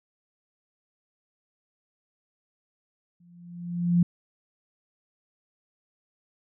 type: tone with exponential growth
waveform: sine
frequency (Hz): 173.8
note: F3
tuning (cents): -8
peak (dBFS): -15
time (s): 3.2-4.03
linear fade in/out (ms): 5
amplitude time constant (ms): 180
effects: none